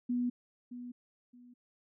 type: tone with echo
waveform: sine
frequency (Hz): 244.9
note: B3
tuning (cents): -14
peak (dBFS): -29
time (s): 0.09-0.3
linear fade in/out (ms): 10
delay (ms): 620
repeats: 2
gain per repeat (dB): -12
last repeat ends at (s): 1.54
effects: none